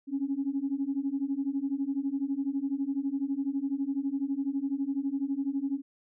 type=beating tone pair; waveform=sine; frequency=269.4 / 281.4 Hz; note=C#4 / C#4; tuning=-49 / +26 cents; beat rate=12 Hz; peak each=-31 / -30 dBFS; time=0.07-5.82 s; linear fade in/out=50 ms; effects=tanh soft clip ceiling -20 dBFS